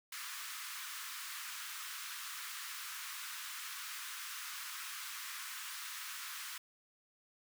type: high-pass noise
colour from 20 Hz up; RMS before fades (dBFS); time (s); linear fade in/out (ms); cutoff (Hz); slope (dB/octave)
pink; -45; 0.12-6.58; 5; 1100; 48
effects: none